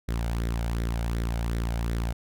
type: tone with flanger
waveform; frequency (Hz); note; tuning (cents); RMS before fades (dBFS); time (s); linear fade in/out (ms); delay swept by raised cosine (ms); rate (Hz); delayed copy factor
sawtooth; 57.5; A#1; -23; -28; 0.08-2.13; 10; 0.52 to 1.38; 2.7; +0.5
effects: none